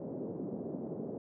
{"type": "band-pass noise", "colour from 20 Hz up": "pink", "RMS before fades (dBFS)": -40, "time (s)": [0, 1.18], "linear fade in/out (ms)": 2, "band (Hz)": [170, 520], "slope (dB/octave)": 24, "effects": []}